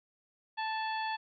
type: harmonic tone with a mistuned harmonic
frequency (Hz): 880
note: A5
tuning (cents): 0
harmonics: 1 / 2 / 3 / 4 / 5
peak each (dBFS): -33 / -39 / -43 / -45 / -47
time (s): 0.57-1.17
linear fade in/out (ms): 20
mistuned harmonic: 4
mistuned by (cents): -55
effects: MP3 96 kbps